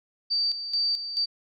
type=tone with tremolo; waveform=sine; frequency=4632 Hz; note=D8; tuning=25 cents flat; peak=-22 dBFS; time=0.3-1.26 s; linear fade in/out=20 ms; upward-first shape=square; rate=2.3 Hz; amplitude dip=65%; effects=none